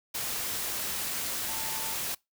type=tone in noise; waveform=sine; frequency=889 Hz; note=A5; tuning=18 cents sharp; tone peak=-42 dBFS; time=1.48-1.94 s; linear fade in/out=10 ms; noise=white; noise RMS=-33 dBFS; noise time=0.14-2.15 s; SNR=-12 dB; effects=noise-tail reverb RT60 0.2 s tail -24 dB re dry